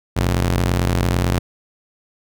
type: ring-modulated tone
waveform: sawtooth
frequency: 89 Hz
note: F2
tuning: 33 cents sharp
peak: -9 dBFS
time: 0.16-1.39 s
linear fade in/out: 10 ms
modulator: 25.6 Hz
effects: none